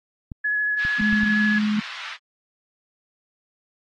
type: clicks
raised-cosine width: 5 ms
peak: -21 dBFS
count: 5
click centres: 0.318 / 0.851 / 1.013 / 1.129 / 1.233 s
type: tone with vibrato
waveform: sine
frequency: 1693 Hz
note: G#6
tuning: 33 cents sharp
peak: -20 dBFS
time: 0.44-1.59 s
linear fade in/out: 10 ms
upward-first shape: sine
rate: 13 Hz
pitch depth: 12 cents each way
type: band-pass noise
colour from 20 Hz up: pink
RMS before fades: -36 dBFS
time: 0.77-2.18 s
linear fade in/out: 50 ms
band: 1200 to 4200 Hz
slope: 24 dB/octave
type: tone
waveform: sine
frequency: 211.5 Hz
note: G#3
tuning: 32 cents sharp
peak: -19 dBFS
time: 0.99-1.8 s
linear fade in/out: 10 ms
effects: AAC 32 kbps